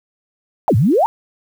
sine exponential two-way sweep, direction down then up, 950 to 96.1 to 950 Hz, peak -10 dBFS, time 0.68-1.06 s, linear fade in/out 0 ms, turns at 0.76 s, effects 7-bit

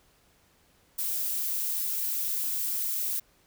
violet noise, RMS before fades -30 dBFS, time 0.98-3.2 s, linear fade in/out 10 ms, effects pink hiss -64 dBFS RMS until 3.46 s

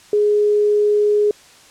sine tone, 416.8 Hz, G#4, 6 cents sharp, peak -12 dBFS, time 0.13-1.31 s, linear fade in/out 2 ms, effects white hiss -46 dBFS RMS until 1.7 s + low-pass 8000 Hz 12 dB/octave

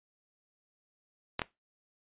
clicks, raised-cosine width 0.3 ms, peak -14 dBFS, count 2, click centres 1.394 / 1.418 s, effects noise-tail reverb RT60 0.2 s tail -19 dB re dry + resampled to 8000 Hz

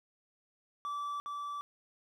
triangle tone with echo, 1159 Hz, D6, 23 cents flat, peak -33 dBFS, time 0.85-1.2 s, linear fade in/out 0 ms, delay 410 ms, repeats 1, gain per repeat -2 dB, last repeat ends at 1.61 s, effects none

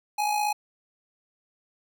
square tone with amplitude modulation, 837 Hz, G#5, 13 cents sharp, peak -22 dBFS, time 0.18-0.53 s, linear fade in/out 10 ms, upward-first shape sine, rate 56.2 Hz, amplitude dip 50%, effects none

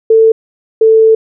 sine tone pair in turn, 446.1 / 443.5 Hz, A4 / A4, +24 / +14 cents, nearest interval unison, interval 10 cents, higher first, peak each -3 dBFS, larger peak neither, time 0.1-0.32 / 0.81-1.15 s, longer second, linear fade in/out 5 ms, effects none

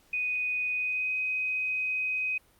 sine tone with pitch glide, 2489 to 2515 Hz, D#7 to D#7, 0 to +18 cents, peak -27 dBFS, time 0.13-2.38 s, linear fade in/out 5 ms, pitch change +18 cents, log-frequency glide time 0.74-1.13 s, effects pink hiss -63 dBFS RMS until 2.59 s + Opus 48 kbps

